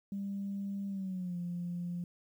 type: tone with pitch glide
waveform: sine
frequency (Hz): 198.6 to 174.9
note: G3 to F3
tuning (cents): +23 to +3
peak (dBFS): -34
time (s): 0.12-2.04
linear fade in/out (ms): 2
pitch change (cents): -220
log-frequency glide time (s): 0.88-1.37
effects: tanh soft clip ceiling -30 dBFS + 11-bit